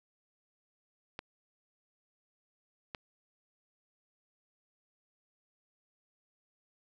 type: clicks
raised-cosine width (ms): 0.3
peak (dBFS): -23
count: 2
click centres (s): 1.191 / 2.948
effects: none